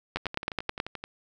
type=two click trains; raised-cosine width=0.3 ms; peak=-11 / -20 dBFS; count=7 / 11; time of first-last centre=0.16-0.801 / 0.17-1.04 s; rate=9.36 / 11.5 Hz; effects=none